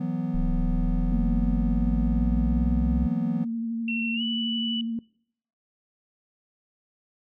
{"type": "chord", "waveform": "triangle", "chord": "E suspended second", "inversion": "none", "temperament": "equal", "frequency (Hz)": [164.81, 185, 246.9], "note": ["E3", "F#3", "B3"], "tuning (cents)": [0, 0, 0], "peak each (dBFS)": -28, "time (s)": [0, 3.45], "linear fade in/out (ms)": 10}
{"type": "linear sweep", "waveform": "sine", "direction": "up", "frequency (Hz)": [32.7, 65.41], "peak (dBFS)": -23, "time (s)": [0.34, 3.07], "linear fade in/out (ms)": 10}
{"type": "tone with vibrato", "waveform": "sine", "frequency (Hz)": 229.2, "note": "A#3", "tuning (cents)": -29, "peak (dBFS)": -26, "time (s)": [1.12, 4.99], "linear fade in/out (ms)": 2, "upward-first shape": "triangle", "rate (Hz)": 12, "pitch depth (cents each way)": 27}
{"type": "tone with pitch glide", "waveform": "sine", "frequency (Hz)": [2717, 2963], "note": ["F7", "F#7"], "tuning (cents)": [-48, 2], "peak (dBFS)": -28, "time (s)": [3.88, 4.81], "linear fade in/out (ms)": 2, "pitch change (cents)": 150, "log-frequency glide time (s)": [4.15, 4.22]}
{"effects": ["noise-tail reverb RT60 0.7 s tail -25 dB re dry"]}